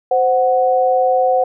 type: tone pair together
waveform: sine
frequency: 519 / 740 Hz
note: C5 / F#5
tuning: -14 / 0 cents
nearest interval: tritone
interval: 614 cents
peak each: -14 dBFS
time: 0.11-1.44 s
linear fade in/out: 5 ms
effects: none